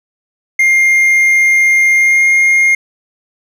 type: tone with pitch glide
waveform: triangle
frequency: 2116 to 2129 Hz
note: C7 to C7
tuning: +19 to +30 cents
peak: -5 dBFS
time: 0.59-2.75 s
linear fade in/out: 5 ms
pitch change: +11 cents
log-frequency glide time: 1.96-2.26 s
effects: none